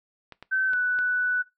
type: clicks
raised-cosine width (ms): 0.3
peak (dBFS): -25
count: 4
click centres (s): 0.323 / 0.426 / 0.734 / 0.989
type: tone with pitch glide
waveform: sine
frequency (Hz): 1536 to 1486.3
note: G6 to F#6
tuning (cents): -36 to +7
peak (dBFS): -21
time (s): 0.51-1.43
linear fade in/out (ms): 20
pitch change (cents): -57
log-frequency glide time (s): 0.68-0.75
effects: noise-tail reverb RT60 0.2 s tail -20 dB re dry